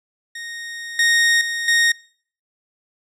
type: tone with level steps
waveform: sawtooth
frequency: 1860 Hz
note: A#6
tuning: 4 cents flat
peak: -26 / -10 / -19 / -10 dBFS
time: 0.35-1.92 s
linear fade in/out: 5 ms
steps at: 0.99 / 1.41 / 1.68 s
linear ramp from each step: 2 ms
effects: noise-tail reverb RT60 0.5 s tail -23 dB re dry + low-pass 9000 Hz 12 dB/octave